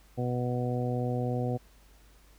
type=harmonic tone; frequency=123.47 Hz; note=B2; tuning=in tune; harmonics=1 / 2 / 3 / 4 / 5 / 6; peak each=-30 / -34 / -39 / -35 / -41 / -39 dBFS; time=0.17-1.58 s; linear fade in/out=20 ms; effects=added 50 Hz sine -56 dBFS peak until 2.38 s + pink hiss -62 dBFS RMS until 2.38 s